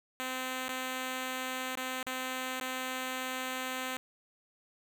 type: tone with dropouts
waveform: 5% pulse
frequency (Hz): 257.8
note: C4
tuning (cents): -26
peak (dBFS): -23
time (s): 0.2-3.97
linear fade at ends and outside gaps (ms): 0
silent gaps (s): 0.682-0.692 / 1.754-1.773 / 2.028-2.066 / 2.599-2.611
effects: none